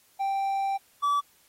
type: tone pair in turn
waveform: triangle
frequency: 784 / 1150.6 Hz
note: G5 / D6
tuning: 0 / -36 cents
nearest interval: perfect fifth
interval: 664 cents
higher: second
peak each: -23 / -20 dBFS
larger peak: second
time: 0.19-0.78 / 1.02-1.21 s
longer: first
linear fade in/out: 20 ms
effects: white hiss -62 dBFS RMS until 1.48 s + AAC 48 kbps